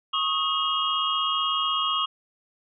sine tone cluster, 1099 / 1255 / 2863 / 3249 Hz, C#6 / D#6 / F7 / G#7, -15 / +15 / +42 / -39 cents, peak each -28 dBFS, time 0.13-2.06 s, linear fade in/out 10 ms, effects none

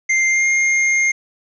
square tone with pitch glide, 2097 to 2123 Hz, C7 to C7, +3 to +25 cents, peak -14 dBFS, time 0.09-1.12 s, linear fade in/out 10 ms, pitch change +22 cents, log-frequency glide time 0.27-0.46 s, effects resampled to 16000 Hz + 8-bit

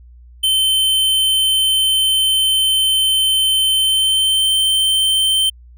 square tone with pitch glide, 3084 to 3107 Hz, G7 to G7, -29 to -16 cents, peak -13 dBFS, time 0.43-5.5 s, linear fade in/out 10 ms, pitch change +13 cents, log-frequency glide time 3.74-4.5 s, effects added 60 Hz sine -39 dBFS peak until 5.77 s

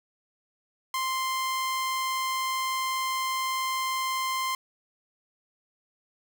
sawtooth tone, 1046.5 Hz, C6, in tune, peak -23 dBFS, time 0.94-4.55 s, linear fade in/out 2 ms, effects none

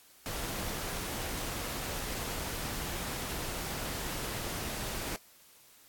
pink noise, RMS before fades -37 dBFS, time 0.26-5.16 s, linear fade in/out 0 ms, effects white hiss -59 dBFS RMS until 5.88 s + AAC 64 kbps

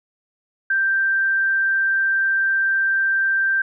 sine tone, 1571 Hz, G6, 3 cents sharp, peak -16 dBFS, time 0.7-3.62 s, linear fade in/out 5 ms, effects none

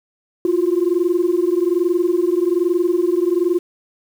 sine tone pair together, 341 / 362.2 Hz, F4 / F#4, -41 / -37 cents, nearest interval minor second, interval 104 cents, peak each -16 dBFS, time 0.45-3.59 s, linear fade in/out 2 ms, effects tanh soft clip ceiling -9 dBFS + 7-bit

